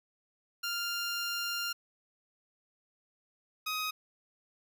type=tone pair in turn; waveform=15% pulse; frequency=1396.9 / 1257.2 Hz; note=F6 / D#6; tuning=0 / +18 cents; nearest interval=major second; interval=182 cents; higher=first; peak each=-26 dBFS; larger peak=neither; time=0.63-1.73 / 3.66-3.91 s; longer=first; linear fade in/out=10 ms; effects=none